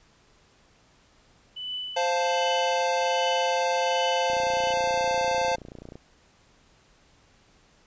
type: tone with tremolo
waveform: sine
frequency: 2990 Hz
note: F#7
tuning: 17 cents sharp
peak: -29 dBFS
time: 1.56-4.73 s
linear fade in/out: 10 ms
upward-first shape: triangle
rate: 1.3 Hz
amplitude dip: 100%
type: chord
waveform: square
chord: F major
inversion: second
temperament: equal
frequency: 523.3 / 698.5 / 880 Hz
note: C5 / F5 / A5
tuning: 0 / 0 / 0 cents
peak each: -27 / -29 / -28 dBFS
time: 1.96-5.56 s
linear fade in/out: 10 ms
type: click train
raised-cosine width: 2 ms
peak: -28 dBFS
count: 50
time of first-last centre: 4.3-5.955 s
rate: 29.6 Hz
effects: pink hiss -60 dBFS RMS until 7.86 s + resampled to 16000 Hz